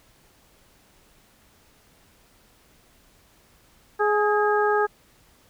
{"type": "harmonic tone with a mistuned harmonic", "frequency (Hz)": 418.4, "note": "G#4", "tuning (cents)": 13, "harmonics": [1, 2, 3, 4], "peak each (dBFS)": [-21, -24, -26, -27], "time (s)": [3.99, 4.87], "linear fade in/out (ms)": 20, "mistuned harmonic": 4, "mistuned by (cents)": -44, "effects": ["pink hiss -58 dBFS RMS until 5.49 s"]}